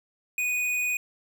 sine tone with tanh clipping, 2478 Hz, D#7, 8 cents flat, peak -26 dBFS, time 0.38-0.97 s, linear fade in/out 2 ms, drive 15 dB, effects none

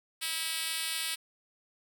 5% pulse tone with high-pass filter, 323.9 Hz, E4, 30 cents flat, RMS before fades -34 dBFS, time 0.21-1.16 s, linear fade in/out 20 ms, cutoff 3000 Hz, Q 0.52, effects none

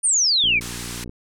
sine exponential sweep, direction down, 9530 to 2217 Hz, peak -15 dBFS, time 0.03-0.6 s, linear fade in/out 20 ms
click train, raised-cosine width 3 ms, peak -23 dBFS, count 40, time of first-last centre 0.44-1.094 s, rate 59.6 Hz
white band-pass noise, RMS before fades -34 dBFS, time 0.61-1.04 s, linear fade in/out 2 ms, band 800 to 10000 Hz, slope 24 dB/octave
effects none

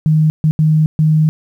sine tone bursts at uneven times, 155.56 Hz, D#3, in tune, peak -8 dBFS, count 4, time 0.06-0.3 / 0.44-0.51 / 0.59-0.86 / 0.99-1.29 s, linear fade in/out 0 ms, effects 8-bit

